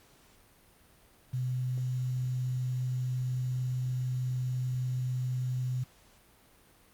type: tone with quantisation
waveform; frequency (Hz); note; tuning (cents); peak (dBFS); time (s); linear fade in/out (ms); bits
sine; 126.8; B2; +46; -29; 1.33-5.84; 10; 9
effects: pink hiss -61 dBFS RMS until 6.93 s + Opus 48 kbps